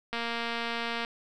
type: click train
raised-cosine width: 0.3 ms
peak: -17 dBFS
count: 215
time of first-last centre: 0.13-1.048 s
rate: 233 Hz
effects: none